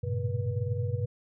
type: tone cluster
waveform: sine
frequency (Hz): 98.1 / 111.2 / 120 / 138.6 / 484.8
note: G2 / A2 / B2 / C#3 / B4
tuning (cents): +2 / +19 / -49 / 0 / -32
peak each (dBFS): -31 / -37 / -32 / -38 / -37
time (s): 0.03-1.06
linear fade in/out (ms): 10
effects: none